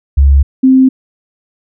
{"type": "tone pair in turn", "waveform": "sine", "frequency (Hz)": [69.3, 261.6], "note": ["C#2", "C4"], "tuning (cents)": [0, 0], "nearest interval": "octave + major seventh", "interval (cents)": 2300, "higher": "second", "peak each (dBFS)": -3, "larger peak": "neither", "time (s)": [[0.17, 0.43], [0.63, 0.89]], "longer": "neither", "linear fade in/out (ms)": 10, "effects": []}